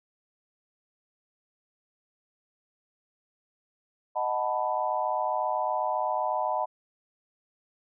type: chord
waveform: sine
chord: B dominant seventh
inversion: first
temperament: equal with one note detuned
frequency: 622.3 / 736.6 / 880 / 987.8 Hz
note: D#5 / F#5 / A5 / B5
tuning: 0 / -8 / 0 / 0 cents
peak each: -31 dBFS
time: 4.15-6.66 s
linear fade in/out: 20 ms
effects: none